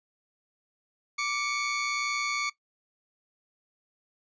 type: tone pair together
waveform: sawtooth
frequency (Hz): 1170 / 2218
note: D6 / C#7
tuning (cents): -7 / 0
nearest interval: major seventh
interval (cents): 1107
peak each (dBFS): -28 / -26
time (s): 1.18-2.5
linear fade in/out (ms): 10
effects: noise-tail reverb RT60 0.1 s tail -18 dB re dry + resampled to 16000 Hz